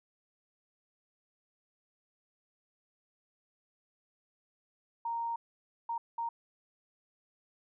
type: tone bursts at uneven times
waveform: sine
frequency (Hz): 929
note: A#5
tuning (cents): -6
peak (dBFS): -32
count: 3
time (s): 5.05-5.36 / 5.89-5.98 / 6.18-6.29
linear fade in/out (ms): 5
effects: none